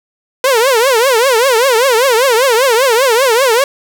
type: tone with vibrato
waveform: sawtooth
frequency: 493.9 Hz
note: B4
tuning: in tune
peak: -4 dBFS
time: 0.44-3.64 s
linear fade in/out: 2 ms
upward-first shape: triangle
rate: 5.1 Hz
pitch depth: 240 cents each way
effects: none